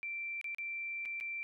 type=tone with dropouts; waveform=sine; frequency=2349 Hz; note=D7; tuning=in tune; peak=-37 dBFS; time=0.03-1.43 s; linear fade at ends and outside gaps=0 ms; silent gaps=0.413-0.443 / 0.547-0.584 / 1.053-1.057 / 1.201-1.209 s; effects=none